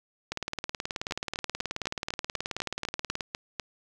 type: two click trains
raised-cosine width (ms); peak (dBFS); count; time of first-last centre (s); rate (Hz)
0.2; -14 / -14; 11 / 55; 1.11-3.598 / 0.32-3.208; 4.02 / 18.7
effects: none